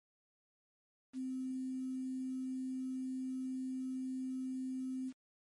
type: tone with quantisation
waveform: sine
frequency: 259.4 Hz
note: C4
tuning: 15 cents flat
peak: -37 dBFS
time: 1.13-5.13 s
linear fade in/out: 50 ms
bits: 10
effects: MP3 48 kbps